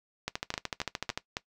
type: two click trains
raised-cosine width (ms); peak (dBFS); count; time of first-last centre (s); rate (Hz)
0.2; -14 / -14; 4 / 13; 0.54-1.369 / 0.28-1.176; 3.62 / 13.4
effects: noise-tail reverb RT60 0.1 s tail -18 dB re dry